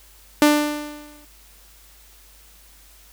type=tone with exponential decay; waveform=sawtooth; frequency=296.8 Hz; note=D4; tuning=18 cents sharp; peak=-6 dBFS; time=0.42-1.25 s; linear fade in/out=1 ms; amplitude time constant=180 ms; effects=added 50 Hz sine -51 dBFS peak until 3.12 s + white hiss -51 dBFS RMS until 3.12 s